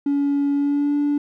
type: tone with pitch glide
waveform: triangle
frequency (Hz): 283.3 to 290.1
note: C#4 to D4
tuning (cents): +38 to -21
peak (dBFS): -14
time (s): 0.06-1.18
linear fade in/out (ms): 5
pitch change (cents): +41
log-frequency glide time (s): 0.53-0.96
effects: tanh soft clip ceiling -13 dBFS